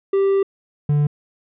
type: tone pair in turn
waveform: triangle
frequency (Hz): 392 / 146.83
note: G4 / D3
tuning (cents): 0 / 0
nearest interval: octave + perfect fourth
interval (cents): 1700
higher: first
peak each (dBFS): -12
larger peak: neither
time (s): 0.13-0.43 / 0.89-1.07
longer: first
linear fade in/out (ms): 5
effects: resampled to 8000 Hz